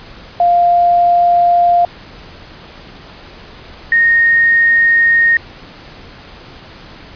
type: tone pair in turn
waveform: sine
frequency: 698.5 / 1853.5 Hz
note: F5 / A#6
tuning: 0 / -10 cents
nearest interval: octave + perfect fourth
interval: 1690 cents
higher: second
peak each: -7 dBFS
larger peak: neither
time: 0.4-1.85 / 3.92-5.37 s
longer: neither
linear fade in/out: 2 ms
effects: pink hiss -36 dBFS RMS until 7.15 s + resampled to 11025 Hz